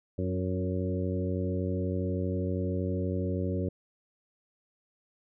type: harmonic tone with a mistuned harmonic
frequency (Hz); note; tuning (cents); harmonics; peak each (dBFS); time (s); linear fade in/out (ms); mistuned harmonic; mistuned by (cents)
92.5; F#2; 0; 1 / 2 / 3 / 4 / 5 / 6; -31 / -34 / -36 / -37 / -38 / -39; 0.18-3.69; 5; 4; -16
effects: none